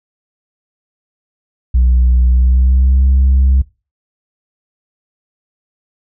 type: tone with pitch glide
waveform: sine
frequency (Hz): 61.74 to 66.17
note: B1 to C2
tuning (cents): 0 to +20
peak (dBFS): -5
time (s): 1.74-3.62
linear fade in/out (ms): 10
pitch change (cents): +120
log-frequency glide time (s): 2.29-3.04
effects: noise-tail reverb RT60 0.3 s tail -22 dB re dry + tanh soft clip ceiling -5 dBFS